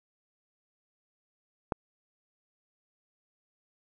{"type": "click", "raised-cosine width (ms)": 1, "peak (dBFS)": -14, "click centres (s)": 1.722, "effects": []}